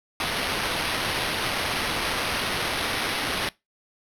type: noise with sample-and-hold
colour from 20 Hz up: white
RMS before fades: -27 dBFS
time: 0.2-3.49 s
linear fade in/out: 2 ms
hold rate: 7350 Hz
effects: noise-tail reverb RT60 0.2 s tail -21 dB re dry + low-pass 12000 Hz 12 dB/octave